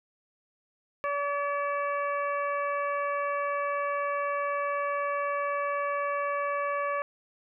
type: harmonic tone with a mistuned harmonic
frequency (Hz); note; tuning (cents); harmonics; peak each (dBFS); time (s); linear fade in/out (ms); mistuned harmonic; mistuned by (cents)
572; D5; -46; 1 / 2 / 3 / 4 / 5; -31 / -30 / -37 / -40 / -47; 1.04-7.02; 0; 5; -100
effects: none